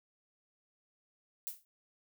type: noise with exponential decay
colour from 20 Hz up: violet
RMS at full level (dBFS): -36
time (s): 1.47-1.65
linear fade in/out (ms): 0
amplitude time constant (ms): 37
effects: none